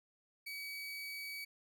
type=tone; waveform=30% pulse; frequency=2273 Hz; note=C#7; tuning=43 cents sharp; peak=-40 dBFS; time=0.46-1.45 s; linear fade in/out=10 ms; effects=none